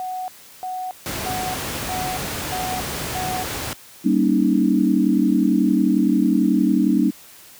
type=tone bursts; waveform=sine; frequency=740 Hz; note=F#5; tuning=in tune; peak=-25 dBFS; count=6; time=0-3.43 s; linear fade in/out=0 ms; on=280 ms; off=350 ms
type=noise; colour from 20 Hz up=pink; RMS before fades=-27 dBFS; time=1.06-3.73 s; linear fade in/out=0 ms
type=chord; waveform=sine; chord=Eb dominant seventh; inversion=first; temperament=just; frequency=194.45 / 233.3 / 280 / 311.1 Hz; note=G3 / Bb3 / Db4 / Eb4; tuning=-14 / +2 / +18 / 0 cents; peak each=-20 dBFS; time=4.04-7.11 s; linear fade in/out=20 ms
effects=white hiss -45 dBFS RMS until 7.59 s + high-pass 60 Hz 12 dB/octave